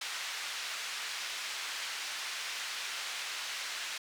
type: band-pass noise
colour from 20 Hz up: pink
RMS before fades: -39 dBFS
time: 0.01-3.98 s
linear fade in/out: 5 ms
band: 1700 to 5900 Hz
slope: 12 dB/octave
effects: none